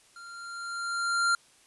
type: tone with level ramp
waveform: square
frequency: 1387 Hz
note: F6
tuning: 12 cents flat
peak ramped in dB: -45 to -22 dBFS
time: 0.16-1.35 s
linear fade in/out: 2 ms
effects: white hiss -60 dBFS RMS until 1.66 s + resampled to 24000 Hz